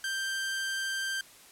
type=tone; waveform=sawtooth; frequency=1572 Hz; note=G6; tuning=4 cents sharp; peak=-27 dBFS; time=0.04-1.21 s; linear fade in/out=2 ms; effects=white hiss -54 dBFS RMS until 1.51 s + low-pass 12000 Hz 12 dB/octave